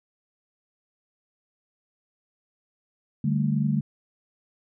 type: chord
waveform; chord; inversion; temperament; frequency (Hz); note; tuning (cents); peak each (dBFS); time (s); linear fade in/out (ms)
sine; D suspended fourth; none; equal; 146.83 / 196 / 220; D3 / G3 / A3; 0 / 0 / 0; -24 / -27 / -26; 3.24-3.81; 5
effects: none